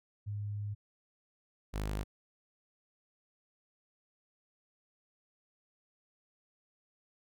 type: tone pair in turn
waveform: sine / sawtooth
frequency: 103.2 / 51.6 Hz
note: G#2 / G#1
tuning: -10 / -10 cents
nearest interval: octave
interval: 1200 cents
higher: first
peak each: -35 / -30 dBFS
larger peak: second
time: 0.26-0.75 / 1.73-2.04 s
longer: first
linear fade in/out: 20 ms
effects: none